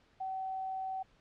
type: tone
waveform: sine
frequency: 761 Hz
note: F#5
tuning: 48 cents sharp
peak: -35 dBFS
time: 0.2-1.03 s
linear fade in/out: 10 ms
effects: pink hiss -67 dBFS RMS until 1.2 s + low-pass 4000 Hz 12 dB/octave